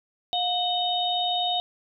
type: tone cluster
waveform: sine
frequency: 715 / 3023 / 3714 Hz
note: F5 / F#7 / A#7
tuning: +41 / +36 / -7 cents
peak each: -26 / -32 / -26 dBFS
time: 0.33-1.6 s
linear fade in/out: 0 ms
effects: none